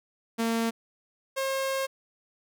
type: tone pair in turn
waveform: sawtooth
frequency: 228.4 / 536.7 Hz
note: A#3 / C5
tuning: -35 / +44 cents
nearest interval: octave + minor third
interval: 1479 cents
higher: second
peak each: -21 / -23 dBFS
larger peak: first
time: 0.38-0.71 / 1.36-1.87 s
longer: second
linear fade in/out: 20 ms
effects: none